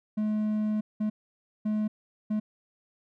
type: tone bursts at uneven times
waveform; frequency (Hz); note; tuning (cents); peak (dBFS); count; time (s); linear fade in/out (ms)
triangle; 213.4; G#3; +47; -23; 4; 0.17-0.81 / 1-1.1 / 1.65-1.88 / 2.3-2.4; 10
effects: none